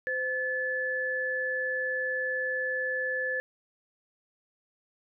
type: tone pair together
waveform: sine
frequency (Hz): 514.3 / 1730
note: C5 / A6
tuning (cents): -30 / -30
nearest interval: octave + major sixth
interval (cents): 2100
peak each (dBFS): -33 / -29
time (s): 0.07-3.4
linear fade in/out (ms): 0
effects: none